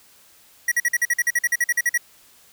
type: tone bursts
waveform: square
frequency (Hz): 1920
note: B6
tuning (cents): -49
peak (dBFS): -17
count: 16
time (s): 0.68-1.977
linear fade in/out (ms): 5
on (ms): 37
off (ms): 47
effects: white hiss -53 dBFS RMS until 2.52 s